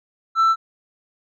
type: tone with hard clipping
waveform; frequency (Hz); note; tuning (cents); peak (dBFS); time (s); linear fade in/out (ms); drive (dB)
triangle; 1331; E6; +16; -12; 0.35-0.56; 50; 1
effects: none